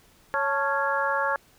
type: harmonic tone with a mistuned harmonic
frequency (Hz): 277.2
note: C#4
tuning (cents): 0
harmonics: 2 / 3 / 4 / 5 / 6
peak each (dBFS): -29 / -29 / -29 / -29 / -29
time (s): 0.34-1.36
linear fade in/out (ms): 0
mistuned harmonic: 3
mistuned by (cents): +99
effects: pink hiss -58 dBFS RMS until 1.58 s